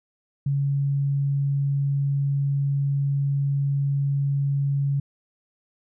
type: tone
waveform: sine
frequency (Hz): 140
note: C#3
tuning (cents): +18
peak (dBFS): -20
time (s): 0.46-5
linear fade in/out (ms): 5
effects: none